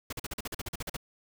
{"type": "noise bursts", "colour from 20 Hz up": "pink", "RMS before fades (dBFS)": -36, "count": 13, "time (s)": [0.1, 0.967], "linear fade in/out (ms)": 5, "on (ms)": 27, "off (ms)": 43, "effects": []}